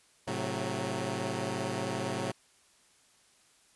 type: chord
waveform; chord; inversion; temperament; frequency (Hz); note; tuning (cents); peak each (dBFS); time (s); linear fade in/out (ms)
10% pulse; F# diminished; first; equal with one note detuned; 110 / 133.18 / 185; A2 / C3 / F#3; 0 / +31 / 0; -28; 0.27-2.32; 10
effects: white hiss -64 dBFS RMS until 3.75 s + resampled to 24000 Hz